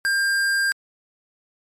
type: tone with tanh clipping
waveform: sine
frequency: 1598 Hz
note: G6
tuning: 33 cents sharp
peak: -20 dBFS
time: 0.05-0.72 s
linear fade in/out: 0 ms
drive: 18 dB
effects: MP3 64 kbps